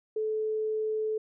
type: tone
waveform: sine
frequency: 433.9 Hz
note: A4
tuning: 24 cents flat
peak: -27 dBFS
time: 0.16-1.18 s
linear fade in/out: 5 ms
effects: none